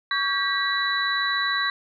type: tone cluster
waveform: sine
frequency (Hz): 1129 / 1596 / 1936 / 3947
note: C#6 / G6 / B6 / B7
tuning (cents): +31 / +31 / -35 / -2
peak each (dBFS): -27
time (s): 0.11-1.7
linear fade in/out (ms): 2
effects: none